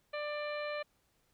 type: harmonic tone with a mistuned harmonic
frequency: 593 Hz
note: D5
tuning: 17 cents sharp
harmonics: 1 / 2 / 3 / 4 / 5 / 6 / 7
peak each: -37 / -44 / -45 / -45 / -53 / -59 / -51 dBFS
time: 0.13-0.83 s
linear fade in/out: 10 ms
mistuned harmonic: 7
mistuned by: -31 cents
effects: pink hiss -74 dBFS RMS until 1.33 s